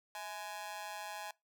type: tone with amplitude modulation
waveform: sawtooth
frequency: 835 Hz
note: G#5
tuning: 9 cents sharp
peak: -34 dBFS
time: 0.15-1.31 s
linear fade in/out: 2 ms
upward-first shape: sine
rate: 187 Hz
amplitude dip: 100%
effects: noise-tail reverb RT60 0.2 s tail -22 dB re dry